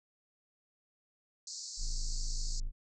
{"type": "band-pass noise", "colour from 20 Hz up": "pink", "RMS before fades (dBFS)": -44, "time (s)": [1.47, 2.6], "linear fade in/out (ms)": 2, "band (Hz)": [4300, 7700], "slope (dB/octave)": 96}
{"type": "tone", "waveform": "triangle", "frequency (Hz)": 27.5, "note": "A0", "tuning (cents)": 0, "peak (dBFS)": -30, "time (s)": [1.77, 2.72], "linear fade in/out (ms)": 50}
{"effects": []}